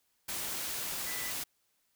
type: tone in noise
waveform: sine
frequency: 1988 Hz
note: B6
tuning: 11 cents sharp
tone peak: -42 dBFS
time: 1.06-1.31 s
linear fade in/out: 10 ms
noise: white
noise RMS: -37 dBFS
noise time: 0.28-1.44 s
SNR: -8 dB
effects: white hiss -75 dBFS RMS until 1.95 s